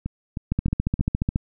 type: two click trains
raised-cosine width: 5 ms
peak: -9 / -15 dBFS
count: 13 / 4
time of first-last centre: 0.52-1.359 / 0.06-0.995 s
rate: 14.3 / 3.21 Hz
effects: none